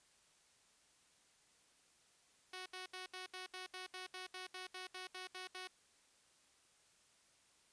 5% pulse tone bursts, 370 Hz, F#4, in tune, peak -35 dBFS, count 16, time 2.53-5.675 s, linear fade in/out 5 ms, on 130 ms, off 71 ms, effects white hiss -71 dBFS RMS until 7.72 s + resampled to 22050 Hz

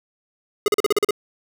square tone bursts, 415.3 Hz, G#4, in tune, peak -15 dBFS, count 8, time 0.66-1.108 s, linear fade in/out 2 ms, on 21 ms, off 40 ms, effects none

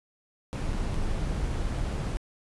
brown noise with dropouts, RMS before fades -29 dBFS, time 0.53-2.17 s, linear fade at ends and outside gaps 0 ms, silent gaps 0.726-0.731 / 0.939-0.943 / 1.788-1.793 s, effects resampled to 24000 Hz

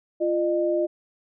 sine tone pair together, 346 / 609 Hz, F4 / D#5, -16 / -37 cents, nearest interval minor seventh, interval 979 cents, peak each -23 dBFS, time 0.2-0.87 s, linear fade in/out 20 ms, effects none

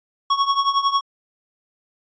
square tone with tremolo, 1108.7 Hz, C#6, in tune, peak -14 dBFS, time 0.3-1.01 s, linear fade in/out 5 ms, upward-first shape triangle, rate 11 Hz, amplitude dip 85%, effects resampled to 16000 Hz

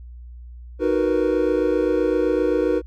triangle chord, B major seventh, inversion first, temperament equal, 311.1 / 370 / 466.2 / 493.9 Hz, D#4 / F#4 / A#4 / B4, 0 / 0 / 0 / 0 cents, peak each -21 dBFS, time 0.79-2.82 s, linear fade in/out 50 ms, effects added 60 Hz sine -36 dBFS peak until 2.86 s

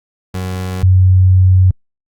30% pulse / sine tone pair in turn, 92.5 / 92.86 Hz, F#2 / F#2, 0 / +7 cents, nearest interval unison, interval 7 cents, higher second, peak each -16 / -5 dBFS, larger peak second, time 0.34-0.83 / 0.83-1.71 s, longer second, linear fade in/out 5 ms, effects Opus 48 kbps

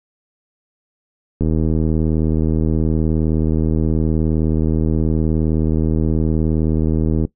click train, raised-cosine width 3 ms, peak -6 dBFS, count 463, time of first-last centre 1.41-7.251 s, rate 79.1 Hz, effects noise-tail reverb RT60 0.1 s tail -18 dB re dry

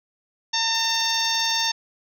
harmonic tone, 906 Hz, A#5, 50 cents flat, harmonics 1 / 2 / 3 / 4 / 5 / 6 / 7, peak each -28 / -30 / -32 / -26 / -29 / -26 / -30 dBFS, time 0.53-1.72 s, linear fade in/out 10 ms
white noise with tremolo, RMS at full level -42 dBFS, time 0.74-1.7 s, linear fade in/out 10 ms, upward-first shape sine, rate 20 Hz, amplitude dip 90%
effects none

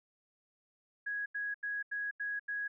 sine tone bursts, 1661.2 Hz, G#6, in tune, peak -34 dBFS, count 6, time 1.06-2.68 s, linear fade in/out 10 ms, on 200 ms, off 84 ms, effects none

